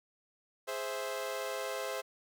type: chord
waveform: sawtooth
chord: Ab augmented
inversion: none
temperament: equal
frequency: 415.3 / 523.3 / 659.3 Hz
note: Ab4 / C5 / E5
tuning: 0 / 0 / 0 cents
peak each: -38 / -34 / -37 dBFS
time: 0.67-2.02 s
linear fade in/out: 20 ms
effects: none